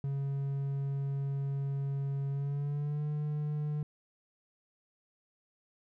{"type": "tone with pitch glide", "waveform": "triangle", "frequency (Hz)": [138.59, 149.4], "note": ["C#3", "D3"], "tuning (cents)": [0, 30], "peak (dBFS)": -29, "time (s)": [0.04, 3.83], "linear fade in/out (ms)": 2, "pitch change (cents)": 130, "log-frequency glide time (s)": [2.3, 3.05], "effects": []}